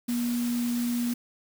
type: tone in noise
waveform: sine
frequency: 239.9 Hz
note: A#3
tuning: 50 cents sharp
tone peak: -25 dBFS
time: 0.08-1.14 s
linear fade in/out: 10 ms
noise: white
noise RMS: -39 dBFS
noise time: 0.08-1.14 s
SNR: +11 dB
effects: none